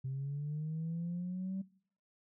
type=linear sweep; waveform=sine; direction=up; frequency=130.81 to 193.6 Hz; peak=-34 dBFS; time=0.04-1.62 s; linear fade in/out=10 ms; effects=noise-tail reverb RT60 0.6 s tail -22 dB re dry + tanh soft clip ceiling -32 dBFS